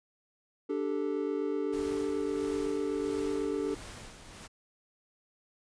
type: chord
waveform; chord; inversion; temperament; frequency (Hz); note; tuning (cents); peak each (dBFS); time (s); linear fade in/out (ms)
triangle; D suspended fourth; none; equal; 293.7 / 392 / 440; D4 / G4 / A4; 0 / 0 / 0; -32; 0.69-3.75; 10
type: noise with tremolo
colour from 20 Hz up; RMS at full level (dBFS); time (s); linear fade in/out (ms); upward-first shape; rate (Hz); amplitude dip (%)
pink; -45; 1.72-4.48; 20; sine; 1.5; 50
effects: resampled to 22050 Hz